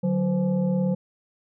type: tone with frequency modulation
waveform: sine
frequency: 185 Hz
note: F#3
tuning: in tune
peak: -20 dBFS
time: 0.03-0.95 s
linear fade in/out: 10 ms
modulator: 333 Hz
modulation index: 0.76
effects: none